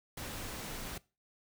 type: noise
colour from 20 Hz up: pink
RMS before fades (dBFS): -42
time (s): 0.17-0.98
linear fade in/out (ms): 5
effects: noise-tail reverb RT60 0.3 s tail -21 dB re dry